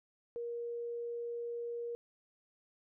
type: tone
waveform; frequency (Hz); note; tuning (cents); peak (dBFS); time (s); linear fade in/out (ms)
sine; 472.3; A#4; +23; -37; 0.36-1.95; 0
effects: none